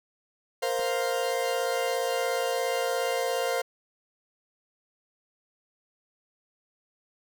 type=chord; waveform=40% pulse; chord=Bb suspended second; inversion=none; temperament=equal; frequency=466.2 / 523.3 / 698.5 Hz; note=Bb4 / C5 / F5; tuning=0 / 0 / 0 cents; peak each=-30 / -28 / -31 dBFS; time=0.62-3.62 s; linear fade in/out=10 ms
type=clicks; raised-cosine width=1 ms; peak=-31 dBFS; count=2; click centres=0.792 / 0.797 s
effects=none